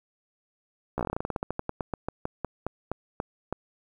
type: slowing click train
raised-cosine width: 1 ms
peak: -15 dBFS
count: 26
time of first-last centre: 0.98-3.526 s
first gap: 14 ms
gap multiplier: 1.14
effects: 9-bit